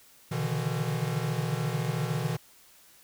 square tone cluster, 123.5 / 143 / 151.2 / 165.1 Hz, B2 / D3 / D#3 / E3, 0 / -46 / -49 / +3 cents, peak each -33 / -36 / -34 / -34 dBFS, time 0.31-2.37 s, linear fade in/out 10 ms, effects white hiss -57 dBFS RMS until 3.03 s

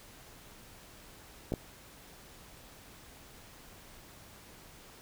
clicks, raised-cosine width 2 ms, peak -19 dBFS, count 2, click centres 1.521 / 1.538 s, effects pink hiss -54 dBFS RMS until 5.01 s

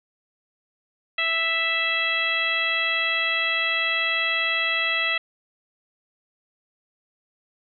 harmonic tone, 659.3 Hz, E5, in tune, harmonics 1 / 2 / 3 / 4 / 5 / 6, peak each -35 / -31 / -25 / -25 / -28 / -35 dBFS, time 1.18-5.18 s, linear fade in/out 5 ms, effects none

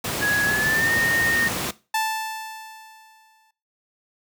pink noise, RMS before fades -26 dBFS, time 0.04-1.71 s, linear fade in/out 5 ms
sine tone with pitch glide, 1670 to 1842.3 Hz, G#6 to A#6, +9 to -21 cents, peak -19 dBFS, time 0.21-1.49 s, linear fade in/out 20 ms, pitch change +170 cents, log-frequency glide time 0.46-0.93 s
sawtooth tone with exponential decay, 880 Hz, A5, in tune, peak -16 dBFS, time 1.94-3.51 s, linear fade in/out 5 ms, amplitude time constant 340 ms
effects noise-tail reverb RT60 0.3 s tail -18 dB re dry + high-pass 100 Hz 12 dB/octave

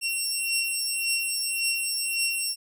15% pulse beating tone pair, 2733 / 2734.8 Hz, F7 / F7, -38 / -37 cents, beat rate 1.8 Hz, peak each -20 / -22 dBFS, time 0.01-2.56 s, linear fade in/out 50 ms, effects none

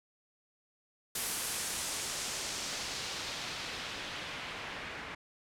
white noise with low-pass filter sweep, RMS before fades -39 dBFS, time 1.15-5.15 s, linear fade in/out 5 ms, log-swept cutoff 12000 to 2000 Hz, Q 1.1, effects none

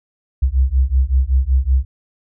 sine beating tone pair, 63 / 68.3 Hz, B1 / C#2, +35 / -25 cents, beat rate 5.3 Hz, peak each -15 dBFS, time 0.42-1.85 s, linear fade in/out 10 ms, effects none

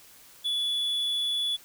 triangle tone, 3428 Hz, A7, 46 cents flat, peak -24 dBFS, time 0.44-1.57 s, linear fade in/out 20 ms, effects white hiss -53 dBFS RMS until 1.64 s

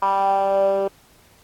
10% pulse tone with band-pass filter sweep, 196 Hz, G3, in tune, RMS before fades -19 dBFS, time 0.02-0.88 s, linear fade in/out 5 ms, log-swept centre 1000 to 470 Hz, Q 5.4, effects pink hiss -54 dBFS RMS until 1.43 s + AAC 64 kbps

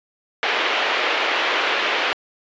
white band-pass noise, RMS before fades -21 dBFS, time 0.43-2.13 s, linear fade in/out 0 ms, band 360 to 3100 Hz, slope 24 dB/octave, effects resampled to 16000 Hz

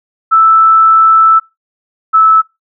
sine tone pair in turn, 1318.5 / 1307.1 Hz, E6 / E6, 0 / -15 cents, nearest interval unison, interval 15 cents, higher first, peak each -3 dBFS, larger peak neither, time 0.31-1.4 / 2.13-2.42 s, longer first, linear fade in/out 20 ms, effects noise-tail reverb RT60 0.2 s tail -21 dB re dry

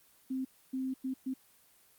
sine tone bursts at uneven times, 261.6 Hz, C4, in tune, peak -32 dBFS, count 4, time 0.3-0.45 / 0.73-0.94 / 1.04-1.14 / 1.26-1.34 s, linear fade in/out 10 ms, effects white hiss -64 dBFS RMS until 1.98 s + Opus 24 kbps

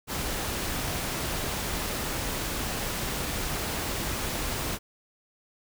pink noise, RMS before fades -31 dBFS, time 0.07-4.79 s, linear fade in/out 50 ms, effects none

